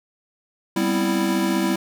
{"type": "chord", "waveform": "square", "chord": "C major seventh", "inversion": "second", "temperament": "equal", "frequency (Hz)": [196, 246.9, 261.6, 329.6], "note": ["G3", "B3", "C4", "E4"], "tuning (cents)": [0, 0, 0, 0], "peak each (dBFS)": [-24, -29, -29, -23], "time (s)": [0.76, 1.76], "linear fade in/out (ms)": 5, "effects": []}